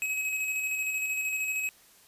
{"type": "tone with tremolo", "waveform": "square", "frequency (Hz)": 2553, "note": "D#7", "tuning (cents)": 44, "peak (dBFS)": -28, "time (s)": [0.02, 1.69], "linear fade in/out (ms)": 0, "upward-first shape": "square", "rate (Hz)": 13, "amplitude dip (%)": 30, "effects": ["white hiss -58 dBFS RMS until 2.07 s", "resampled to 32000 Hz"]}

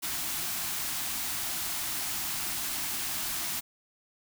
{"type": "band-stop noise", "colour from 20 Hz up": "white", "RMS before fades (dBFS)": -33, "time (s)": [0.02, 3.61], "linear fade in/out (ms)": 20, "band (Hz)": [380, 620], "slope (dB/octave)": 96, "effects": []}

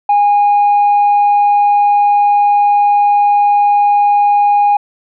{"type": "tone", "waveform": "sine", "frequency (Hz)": 820, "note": "G#5", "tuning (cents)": -22, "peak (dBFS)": -5, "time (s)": [0.09, 4.77], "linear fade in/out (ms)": 5, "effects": ["tanh soft clip ceiling -5 dBFS"]}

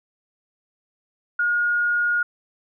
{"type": "tone", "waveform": "sine", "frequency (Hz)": 1433, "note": "F6", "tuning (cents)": 44, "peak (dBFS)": -18, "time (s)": [1.39, 2.23], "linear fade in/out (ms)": 5, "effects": []}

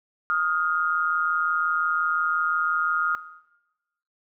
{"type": "tone pair together", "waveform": "sine", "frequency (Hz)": [1247.3, 1413], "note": ["D#6", "F6"], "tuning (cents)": [4, 20], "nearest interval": "major second", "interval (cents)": 216, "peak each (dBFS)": [-24, -23], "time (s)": [0.3, 3.15], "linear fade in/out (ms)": 0, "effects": ["noise-tail reverb RT60 1.0 s tail -18 dB re dry"]}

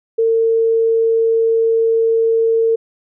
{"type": "tone", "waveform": "sine", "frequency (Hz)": 453.3, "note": "A#4", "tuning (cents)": -48, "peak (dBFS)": -11, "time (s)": [0.18, 2.76], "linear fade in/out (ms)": 10, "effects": []}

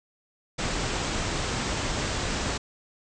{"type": "low-pass noise", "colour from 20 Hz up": "pink", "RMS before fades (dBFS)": -29, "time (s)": [0.58, 2.58], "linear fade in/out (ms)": 10, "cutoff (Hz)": 8200, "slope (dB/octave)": 96, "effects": []}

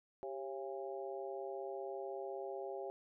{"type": "harmonic tone with a mistuned harmonic", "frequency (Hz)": 136, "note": "C#3", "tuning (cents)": -33, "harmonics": [3, 4, 5, 6], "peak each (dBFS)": [-44, -46, -48, -50], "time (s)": [0.23, 2.9], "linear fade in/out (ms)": 0, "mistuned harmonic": 3, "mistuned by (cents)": -63, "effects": []}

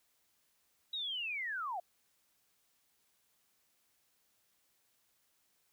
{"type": "linear sweep", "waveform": "sine", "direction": "down", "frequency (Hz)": [3867, 659.3], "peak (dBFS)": -36, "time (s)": [0.93, 1.8], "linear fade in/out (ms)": 5, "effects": ["white hiss -75 dBFS RMS until 5.72 s"]}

